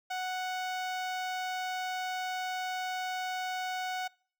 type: tone with notch filter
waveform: sawtooth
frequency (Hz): 740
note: F#5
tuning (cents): 0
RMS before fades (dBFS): -35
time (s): 0.1-4.08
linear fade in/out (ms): 10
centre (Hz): 11000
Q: 0.66
effects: noise-tail reverb RT60 0.5 s tail -26 dB re dry